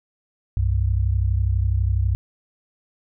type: tone pair together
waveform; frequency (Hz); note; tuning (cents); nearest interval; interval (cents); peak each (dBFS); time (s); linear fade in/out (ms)
sine; 64.5 / 96.64; C2 / G2; -24 / -24; perfect fifth; 700; -20; 0.57-2.15; 0
effects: none